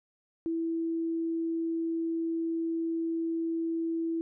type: tone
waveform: sine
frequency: 329.6 Hz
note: E4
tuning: in tune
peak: -28 dBFS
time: 0.46-4.21 s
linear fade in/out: 0 ms
effects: none